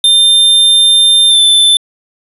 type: tone with pitch glide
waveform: square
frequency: 3600 to 3534 Hz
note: A7 to A7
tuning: +39 to +7 cents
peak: -5 dBFS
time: 0.04-1.77 s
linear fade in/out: 2 ms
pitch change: -32 cents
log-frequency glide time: 1.29-1.39 s
effects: resampled to 32000 Hz